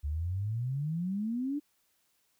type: exponential sweep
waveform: sine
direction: up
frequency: 70.1 to 300 Hz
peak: -30 dBFS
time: 0.03-1.6 s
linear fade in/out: 20 ms
effects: white hiss -73 dBFS RMS until 2.39 s